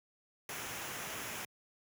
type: noise with comb filter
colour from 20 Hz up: pink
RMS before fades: -42 dBFS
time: 0.49-1.45 s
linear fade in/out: 2 ms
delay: 0.23 ms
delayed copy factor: -0.5
effects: high-pass 100 Hz 12 dB/octave